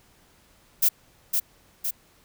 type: noise with echo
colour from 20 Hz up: violet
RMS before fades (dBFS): -19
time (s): 0.82-0.89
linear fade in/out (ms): 10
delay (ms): 510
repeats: 2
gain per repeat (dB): -4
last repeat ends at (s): 1.91
effects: pink hiss -59 dBFS RMS until 2.24 s